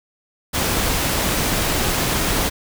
pink noise, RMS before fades -20 dBFS, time 0.53-2.5 s, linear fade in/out 20 ms, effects none

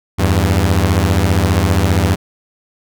sawtooth beating tone pair, 83.2 / 98.2 Hz, E2 / G2, +17 / +4 cents, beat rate 15 Hz, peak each -10 dBFS, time 0.18-2.16 s, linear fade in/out 20 ms, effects none

